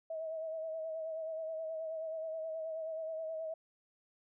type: tone with vibrato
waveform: sine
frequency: 641 Hz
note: E5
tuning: 49 cents flat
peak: -37 dBFS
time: 0.1-3.54 s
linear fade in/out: 5 ms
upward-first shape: sine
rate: 9.4 Hz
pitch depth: 35 cents each way
effects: none